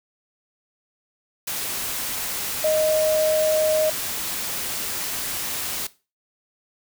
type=tone in noise; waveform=sine; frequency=622.3 Hz; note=D#5; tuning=in tune; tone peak=-17 dBFS; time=2.64-3.9 s; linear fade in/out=5 ms; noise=white; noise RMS=-28 dBFS; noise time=1.47-5.87 s; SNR=+8 dB; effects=noise-tail reverb RT60 0.3 s tail -18 dB re dry